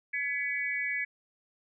sine tone cluster, 1699 / 1997 / 2253 Hz, G#6 / B6 / C#7, +39 / +19 / +28 cents, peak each -36 / -34 / -32 dBFS, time 0.13-1.05 s, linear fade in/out 10 ms, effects none

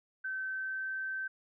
sine tone with pitch glide, 1538 to 1547.8 Hz, G6 to G6, -33 to -22 cents, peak -34 dBFS, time 0.24-1.28 s, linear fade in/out 10 ms, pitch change +11 cents, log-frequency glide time 0.44-0.9 s, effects none

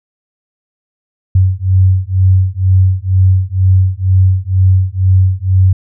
sine beating tone pair, 92.8 / 94.9 Hz, F#2 / F#2, +6 / +44 cents, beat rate 2.1 Hz, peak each -10 dBFS, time 1.35-5.73 s, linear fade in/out 5 ms, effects none

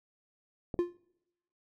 click, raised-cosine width 2 ms, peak -23 dBFS, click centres 0.742 s
triangle tone with exponential decay, 350 Hz, F4, 4 cents sharp, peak -20 dBFS, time 0.79-0.97 s, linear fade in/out 0 ms, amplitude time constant 38 ms
effects noise-tail reverb RT60 0.9 s tail -25 dB re dry

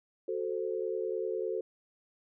sine chord, F# diminished, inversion none, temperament equal, 370 / 440 / 523.3 Hz, F#4 / A4 / C5, 0 / 0 / 0 cents, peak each -35 / -34 / -38 dBFS, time 0.28-1.61 s, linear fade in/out 5 ms, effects none

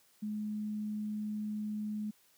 sine tone, 211.6 Hz, G#3, 33 cents sharp, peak -34 dBFS, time 0.22-2.11 s, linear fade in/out 10 ms, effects white hiss -67 dBFS RMS until 2.37 s + high-pass 100 Hz 12 dB/octave

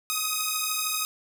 5% pulse beating tone pair, 1251 / 1264 Hz, D#6 / D#6, +9 / +27 cents, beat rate 13 Hz, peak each -17 dBFS, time 0.1-1.05 s, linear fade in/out 0 ms, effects none

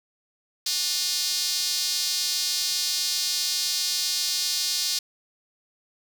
square tone with high-pass filter, 163.8 Hz, E3, 11 cents flat, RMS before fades -26 dBFS, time 0.66-4.99 s, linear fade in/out 5 ms, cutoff 4600 Hz, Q 2.8, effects none

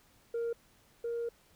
sine tone pair in turn, 466.2 / 468.7 Hz, A#4 / A#4, 0 / +9 cents, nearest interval unison, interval 9 cents, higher second, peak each -29 / -31 dBFS, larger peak first, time 0.34-0.53 / 1.04-1.29 s, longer second, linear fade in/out 5 ms, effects tanh soft clip ceiling -30 dBFS + pink hiss -65 dBFS RMS until 1.55 s

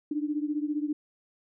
sine beating tone pair, 293.7 / 308.7 Hz, D4 / D#4, 0 / -14 cents, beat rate 15 Hz, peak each -29 / -32 dBFS, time 0.11-0.93 s, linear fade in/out 5 ms, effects none

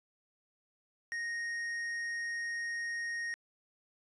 sine tone with tanh clipping, 1864.7 Hz, A#6, in tune, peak -36 dBFS, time 1.12-3.34 s, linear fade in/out 0 ms, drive 8 dB, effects resampled to 24000 Hz

